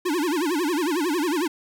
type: tone with vibrato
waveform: square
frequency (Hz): 323.8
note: E4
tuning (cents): -31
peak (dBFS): -22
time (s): 0.05-1.48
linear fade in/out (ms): 10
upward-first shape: sine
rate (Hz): 11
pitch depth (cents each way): 230
effects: none